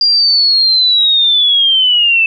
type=linear sweep; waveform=sine; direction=down; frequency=4822 to 2625 Hz; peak=-7 dBFS; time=0.01-2.26 s; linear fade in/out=2 ms; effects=none